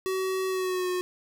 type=tone with pitch glide; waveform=square; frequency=377.7 to 362.9 Hz; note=F#4 to F#4; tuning=+36 to -34 cents; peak=-27 dBFS; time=0.06-1.01 s; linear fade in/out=0 ms; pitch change=-70 cents; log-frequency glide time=0.48-0.89 s; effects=none